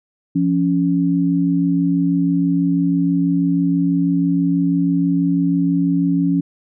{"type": "tone pair together", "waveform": "sine", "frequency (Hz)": [172.95, 279.1], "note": ["F3", "C#4"], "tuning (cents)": [-17, 12], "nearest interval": "minor sixth", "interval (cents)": 829, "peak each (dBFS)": [-17, -16], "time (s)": [0.35, 6.41], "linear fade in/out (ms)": 10, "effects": []}